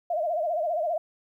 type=tone with vibrato; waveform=sine; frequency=654 Hz; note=E5; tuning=14 cents flat; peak=-24 dBFS; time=0.1-0.98 s; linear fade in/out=5 ms; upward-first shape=sine; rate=15 Hz; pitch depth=140 cents each way; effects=11-bit